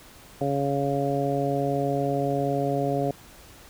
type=harmonic tone; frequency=139.8 Hz; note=C#3; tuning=15 cents sharp; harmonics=1 / 2 / 3 / 4 / 5; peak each=-29 / -29 / -29 / -29 / -29 dBFS; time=0.41-3.11 s; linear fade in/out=2 ms; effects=pink hiss -49 dBFS RMS until 3.69 s